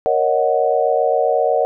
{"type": "chord", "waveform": "sine", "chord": "D# minor seventh", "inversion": "second", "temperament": "equal with one note detuned", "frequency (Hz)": [467.8, 554.4, 622.3, 740], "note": ["A#4", "C#5", "D#5", "F#5"], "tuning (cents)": [6, 0, 0, 0], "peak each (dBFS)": -19, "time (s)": [0.06, 1.65], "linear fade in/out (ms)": 0, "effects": []}